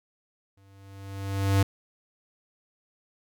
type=tone with exponential growth; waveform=square; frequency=98 Hz; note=G2; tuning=in tune; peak=-18 dBFS; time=0.57-1.63 s; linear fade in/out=5 ms; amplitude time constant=230 ms; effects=none